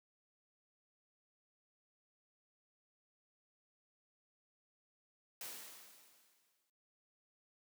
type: noise with exponential decay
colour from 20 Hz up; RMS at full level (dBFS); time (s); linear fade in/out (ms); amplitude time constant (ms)
white; -45; 5.41-6.7; 2; 280
effects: noise-tail reverb RT60 0.4 s tail -21 dB re dry + high-pass 200 Hz 12 dB/octave